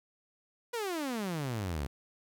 sawtooth exponential sweep, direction down, 493.9 to 64.9 Hz, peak -29 dBFS, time 0.73-1.87 s, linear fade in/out 10 ms, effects 11-bit

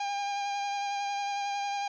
45% pulse tone with vibrato, 805 Hz, G5, 46 cents sharp, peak -30 dBFS, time 0-1.88 s, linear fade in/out 5 ms, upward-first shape sine, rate 11 Hz, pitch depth 16 cents each way, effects resampled to 16000 Hz + 10-bit

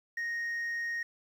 sine tone, 1864.7 Hz, A#6, in tune, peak -29 dBFS, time 0.17-1.03 s, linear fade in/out 5 ms, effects tanh soft clip ceiling -31 dBFS + 10-bit

